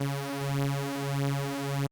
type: beating tone pair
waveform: sawtooth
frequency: 138.59 / 140.19 Hz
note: C#3 / C#3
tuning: 0 / +20 cents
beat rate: 1.6 Hz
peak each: -27 dBFS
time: 0-1.87 s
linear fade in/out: 10 ms
effects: Opus 32 kbps